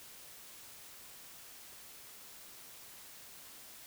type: silence
effects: white hiss -53 dBFS RMS until 3.86 s